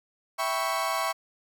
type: chord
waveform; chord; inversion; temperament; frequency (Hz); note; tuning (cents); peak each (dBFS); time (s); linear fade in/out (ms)
35% pulse; C# half-diminished seventh; first; equal; 659.3 / 784 / 987.8 / 1108.7; E5 / G5 / B5 / C#6; 0 / 0 / 0 / 0; -30 / -32 / -32 / -28; 0.38-1.13; 20
effects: none